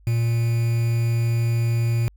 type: tone with quantisation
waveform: triangle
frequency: 116.54 Hz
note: A#2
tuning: in tune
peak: -16 dBFS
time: 0.07-2.08 s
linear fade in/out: 0 ms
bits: 6
effects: added 50 Hz sine -49 dBFS peak until 2.16 s